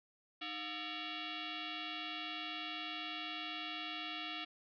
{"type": "tone with frequency modulation", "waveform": "sine", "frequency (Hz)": 310, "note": "D#4", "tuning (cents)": -6, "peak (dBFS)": -40, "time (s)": [0.41, 4.45], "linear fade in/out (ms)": 10, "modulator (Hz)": 512, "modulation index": 7, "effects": []}